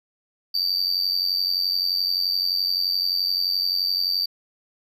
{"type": "tone with amplitude modulation", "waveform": "triangle", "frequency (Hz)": 4632, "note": "D8", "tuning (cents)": -25, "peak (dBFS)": -16, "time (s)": [0.54, 4.26], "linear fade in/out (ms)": 10, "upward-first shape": "sine", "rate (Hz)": 91.6, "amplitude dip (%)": 75, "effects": []}